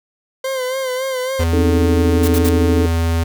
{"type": "tone with vibrato", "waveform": "40% pulse", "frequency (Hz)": 519, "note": "C5", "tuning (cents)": -14, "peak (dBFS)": -18, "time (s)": [0.44, 1.44], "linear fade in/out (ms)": 5, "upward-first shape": "sine", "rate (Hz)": 3.6, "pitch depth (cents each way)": 53}
{"type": "tone", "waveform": "square", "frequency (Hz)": 83, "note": "E2", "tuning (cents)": 12, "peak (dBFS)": -15, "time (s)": [1.39, 3.24], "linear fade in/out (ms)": 10}
{"type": "chord", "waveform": "sine", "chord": "A diminished", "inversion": "first", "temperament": "equal", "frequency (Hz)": [261.6, 311.1, 440], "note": ["C4", "Eb4", "A4"], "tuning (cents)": [0, 0, 0], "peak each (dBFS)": [-18, -20, -18], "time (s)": [1.53, 2.86], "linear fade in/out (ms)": 2}
{"type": "noise bursts", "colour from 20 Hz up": "white", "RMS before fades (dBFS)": -25, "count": 3, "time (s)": [2.23, 2.493], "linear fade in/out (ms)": 5, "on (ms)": 49, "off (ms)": 58}
{"effects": []}